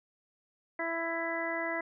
harmonic tone, 332.1 Hz, E4, 13 cents sharp, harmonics 1 / 2 / 3 / 4 / 5 / 6, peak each -39 / -36 / -40 / -43 / -40 / -36 dBFS, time 0.79-1.81 s, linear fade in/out 5 ms, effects none

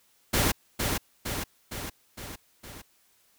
pink noise with echo, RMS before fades -24 dBFS, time 0.33-0.52 s, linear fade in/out 10 ms, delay 460 ms, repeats 5, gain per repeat -4 dB, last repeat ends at 2.82 s, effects white hiss -65 dBFS RMS until 3.38 s

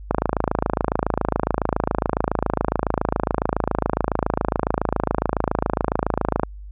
click train, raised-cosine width 1 ms, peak -4 dBFS, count 173, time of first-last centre 0.11-6.434 s, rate 27.2 Hz, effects added 50 Hz sine -34 dBFS peak until 6.71 s

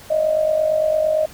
sine tone with amplitude modulation, 622.3 Hz, D#5, in tune, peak -12 dBFS, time 0.1-1.26 s, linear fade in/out 10 ms, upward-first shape sine, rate 48.8 Hz, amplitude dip 65%, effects pink hiss -42 dBFS RMS until 1.33 s

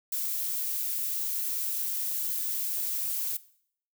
violet noise, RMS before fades -31 dBFS, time 0.12-3.37 s, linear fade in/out 5 ms, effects noise-tail reverb RT60 0.6 s tail -18 dB re dry

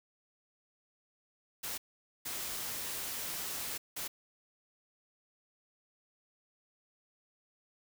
white noise bursts at uneven times, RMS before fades -39 dBFS, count 3, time 1.63-1.78 / 2.25-3.78 / 3.96-4.08 s, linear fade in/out 10 ms, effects none

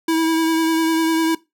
square tone with vibrato, 324.5 Hz, E4, 27 cents flat, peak -16 dBFS, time 0.08-1.35 s, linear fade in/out 5 ms, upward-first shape sine, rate 10 Hz, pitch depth 19 cents each way, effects noise-tail reverb RT60 0.2 s tail -19 dB re dry

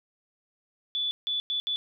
sine tone bursts at uneven times, 3462 Hz, A7, 29 cents flat, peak -26 dBFS, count 4, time 0.95-1.11 / 1.27-1.4 / 1.5-1.6 / 1.67-1.76 s, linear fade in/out 0 ms, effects none

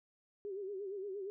sine tone with vibrato, 394.1 Hz, G4, 9 cents sharp, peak -39 dBFS, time 0.45-1.3 s, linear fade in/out 0 ms, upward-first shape sine, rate 8.6 Hz, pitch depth 94 cents each way, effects none

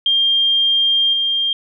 sine tone with level steps, 3200 Hz, G7, 35 cents sharp, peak -12 / -15 dBFS, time 0.06-1.53 s, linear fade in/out 2 ms, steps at 1.13 s, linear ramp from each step 5 ms, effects none

